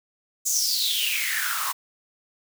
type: noise with high-pass filter sweep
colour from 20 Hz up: white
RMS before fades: -25 dBFS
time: 0.45-1.73 s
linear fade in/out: 20 ms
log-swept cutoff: 7000 to 1000 Hz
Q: 8
effects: none